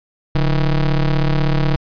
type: ring-modulated tone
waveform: square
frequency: 80.9 Hz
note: E2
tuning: 32 cents flat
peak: -11 dBFS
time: 0.35-1.76 s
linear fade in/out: 0 ms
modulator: 62.8 Hz
effects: resampled to 11025 Hz